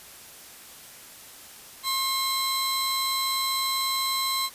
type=tone pair together; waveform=sawtooth; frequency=1069 / 4036 Hz; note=C6 / B7; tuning=+37 / +37 cents; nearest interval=octave + major seventh; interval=2300 cents; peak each=-24 dBFS; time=1.83-4.5 s; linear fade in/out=50 ms; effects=white hiss -46 dBFS RMS until 4.54 s + resampled to 32000 Hz